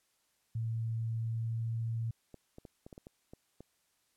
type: tone with pitch glide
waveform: sine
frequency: 113.5 to 114.29 Hz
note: A#2 to A#2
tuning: -46 to -34 cents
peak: -32 dBFS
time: 0.55-2.11 s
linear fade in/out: 5 ms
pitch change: +12 cents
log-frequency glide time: 1.12-1.67 s
type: clicks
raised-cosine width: 2 ms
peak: -35 dBFS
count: 9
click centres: 2.343 / 2.584 / 2.652 / 2.865 / 2.928 / 2.979 / 3.069 / 3.335 / 3.606 s
effects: white hiss -75 dBFS RMS until 4.16 s + low-pass 12000 Hz 12 dB/octave